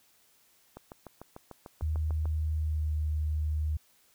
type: click train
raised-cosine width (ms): 1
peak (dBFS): -29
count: 11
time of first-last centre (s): 0.77-2.256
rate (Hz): 6.73
type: tone with pitch glide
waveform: sine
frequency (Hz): 77.78 to 76.53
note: D#2 to D#2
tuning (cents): 0 to -28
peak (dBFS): -27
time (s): 1.82-3.77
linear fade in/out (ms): 5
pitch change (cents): -28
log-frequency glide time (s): 2.56-2.93
effects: white hiss -65 dBFS RMS until 4.14 s